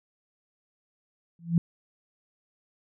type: tone with exponential growth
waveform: sine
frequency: 168.6 Hz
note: E3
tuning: 39 cents sharp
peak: -15 dBFS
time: 1.39-1.58 s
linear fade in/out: 2 ms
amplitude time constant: 41 ms
effects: none